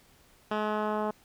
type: tone with low-pass filter sweep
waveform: 10% pulse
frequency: 212.7 Hz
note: G#3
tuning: 42 cents sharp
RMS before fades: -30 dBFS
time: 0.51-1.11 s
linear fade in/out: 5 ms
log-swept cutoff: 2400 to 970 Hz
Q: 1
effects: pink hiss -61 dBFS RMS until 1.24 s